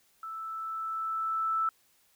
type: tone with level ramp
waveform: sine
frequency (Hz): 1318.5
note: E6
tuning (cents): 0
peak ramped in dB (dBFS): -37 to -25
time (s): 0.23-1.69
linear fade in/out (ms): 2
effects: white hiss -67 dBFS RMS until 2.15 s